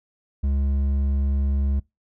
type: tone with hard clipping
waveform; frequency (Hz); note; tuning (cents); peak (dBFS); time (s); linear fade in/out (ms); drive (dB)
sine; 69.3; C#2; 0; -21; 0.43-1.8; 10; 6
effects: noise-tail reverb RT60 0.2 s tail -23 dB re dry